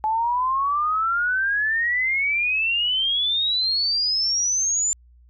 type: exponential sweep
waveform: sine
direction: up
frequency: 857 to 7200 Hz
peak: -19 dBFS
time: 0.04-4.93 s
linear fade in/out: 0 ms
effects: added 60 Hz sine -49 dBFS peak until 5.29 s